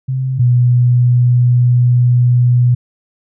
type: tone pair in turn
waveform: sine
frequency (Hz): 130.81 / 122.86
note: C3 / B2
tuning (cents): 0 / -9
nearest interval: minor second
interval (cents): 109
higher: first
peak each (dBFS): -14 / -7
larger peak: second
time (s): 0.08-0.39 / 0.39-2.75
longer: second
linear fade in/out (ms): 10
effects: none